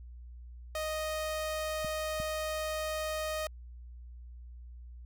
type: tone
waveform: sawtooth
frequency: 622.3 Hz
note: D#5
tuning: in tune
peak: -29 dBFS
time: 0.75-3.47 s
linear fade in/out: 2 ms
type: clicks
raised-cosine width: 5 ms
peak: -28 dBFS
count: 2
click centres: 1.847 / 2.201 s
effects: added 60 Hz sine -45 dBFS peak until 5.05 s

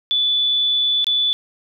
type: tone with dropouts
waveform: sine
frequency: 3471 Hz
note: A7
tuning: 24 cents flat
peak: -15 dBFS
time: 0.11-1.33 s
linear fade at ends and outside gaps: 0 ms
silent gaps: 1.044-1.068 s
effects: none

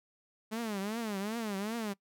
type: tone with vibrato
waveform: sawtooth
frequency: 212.7 Hz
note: G#3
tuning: 42 cents sharp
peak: -30 dBFS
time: 0.51-1.94 s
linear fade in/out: 20 ms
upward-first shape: triangle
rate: 2.6 Hz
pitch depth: 200 cents each way
effects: noise-tail reverb RT60 0.1 s tail -22 dB re dry

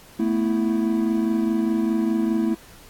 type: chord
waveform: triangle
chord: A suspended second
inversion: none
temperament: equal with one note detuned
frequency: 222 / 246.9 / 329.6 Hz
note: A3 / B3 / E4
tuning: +16 / 0 / 0 cents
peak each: -20 / -25 / -21 dBFS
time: 0.19-2.55 s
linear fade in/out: 10 ms
effects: pink hiss -48 dBFS RMS until 2.89 s + AAC 64 kbps

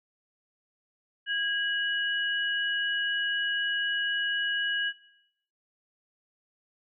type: tone pair together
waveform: sine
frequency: 1642 / 2926 Hz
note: G#6 / F#7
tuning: -20 / -20 cents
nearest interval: minor seventh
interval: 1000 cents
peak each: -28 / -31 dBFS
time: 1.26-4.93 s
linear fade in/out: 50 ms
effects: noise-tail reverb RT60 0.8 s tail -18 dB re dry

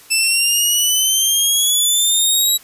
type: exponential sweep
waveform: 15% pulse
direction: up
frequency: 2637 to 3886 Hz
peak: -6 dBFS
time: 0.1-2.58 s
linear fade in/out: 20 ms
effects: white hiss -44 dBFS RMS until 2.63 s + resampled to 32000 Hz

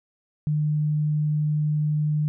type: tone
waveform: sine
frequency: 151 Hz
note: D3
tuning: 48 cents sharp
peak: -20 dBFS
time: 0.47-2.28 s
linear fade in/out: 0 ms
effects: none

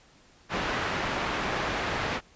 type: low-pass noise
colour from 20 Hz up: white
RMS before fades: -30 dBFS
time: 0.49-2.21 s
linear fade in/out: 50 ms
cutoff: 1800 Hz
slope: 12 dB/octave
effects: pink hiss -58 dBFS RMS until 2.35 s + resampled to 16000 Hz

